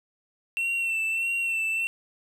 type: tone with vibrato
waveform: triangle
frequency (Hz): 2700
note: E7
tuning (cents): +41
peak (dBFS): -23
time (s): 0.57-1.87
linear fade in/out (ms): 0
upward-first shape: sine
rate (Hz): 1.6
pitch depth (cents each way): 33
effects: none